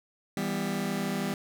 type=chord; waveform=sawtooth; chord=E minor; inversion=none; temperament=just; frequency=164.81 / 197.78 / 247.2 Hz; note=E3 / G3 / B3; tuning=0 / +16 / +2 cents; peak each=-31 / -27 / -30 dBFS; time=0.37-1.34 s; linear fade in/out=2 ms; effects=none

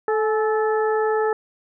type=harmonic tone with a mistuned harmonic; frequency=436.3 Hz; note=A4; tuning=15 cents flat; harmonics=1 / 2 / 3 / 4; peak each=-19 / -25 / -29 / -31 dBFS; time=0.08-1.33 s; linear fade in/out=2 ms; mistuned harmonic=2; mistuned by=-43 cents; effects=none

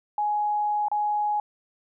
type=tone with dropouts; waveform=sine; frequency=836 Hz; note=G#5; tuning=11 cents sharp; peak=-22 dBFS; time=0.18-1.4 s; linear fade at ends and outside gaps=2 ms; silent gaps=0.884-0.915 s; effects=none

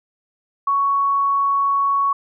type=tone; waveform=sine; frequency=1114 Hz; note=C#6; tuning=8 cents sharp; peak=-15 dBFS; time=0.67-2.13 s; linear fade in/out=5 ms; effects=none

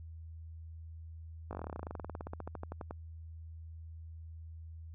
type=slowing click train; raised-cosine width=1 ms; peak=-27 dBFS; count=30; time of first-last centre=1.51-2.909 s; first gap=19 ms; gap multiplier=1.06; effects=added 81 Hz sine -45 dBFS peak until 4.94 s

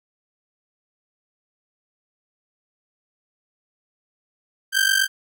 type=ring-modulated tone; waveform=sawtooth; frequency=1568 Hz; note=G6; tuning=in tune; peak=-10 dBFS; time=4.72-5.08 s; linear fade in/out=50 ms; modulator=24.2 Hz; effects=none

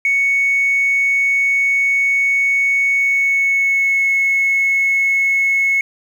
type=tone with pitch glide; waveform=sine; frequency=2220 to 2191 Hz; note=C#7 to C#7; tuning=+2 to -21 cents; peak=-11 dBFS; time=0.05-5.81 s; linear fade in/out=2 ms; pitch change=-23 cents; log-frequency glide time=2.99-4.09 s; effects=tanh soft clip ceiling -9 dBFS + 7-bit

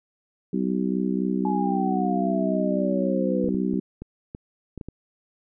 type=harmonic tone; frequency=63.8 Hz; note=C2; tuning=43 cents flat; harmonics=3 / 4 / 5 / 6; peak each=-25 / -27 / -29 / -31 dBFS; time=0.53-3.8 s; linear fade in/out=5 ms
type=exponential sweep; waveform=sine; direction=down; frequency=855 to 487.7 Hz; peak=-26 dBFS; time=1.45-3.49 s; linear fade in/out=2 ms
type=clicks; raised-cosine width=3 ms; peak=-22 dBFS; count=9; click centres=3.443 / 3.486 / 3.546 / 3.737 / 4.02 / 4.349 / 4.777 / 4.812 / 4.886 s
effects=none

